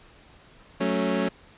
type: chord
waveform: 25% pulse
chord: F# minor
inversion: none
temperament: equal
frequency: 185 / 220 / 277.2 Hz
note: F#3 / A3 / C#4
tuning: 0 / 0 / 0 cents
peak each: -24 dBFS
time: 0.8-1.29 s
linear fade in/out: 10 ms
effects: pink hiss -53 dBFS RMS until 1.57 s + resampled to 8000 Hz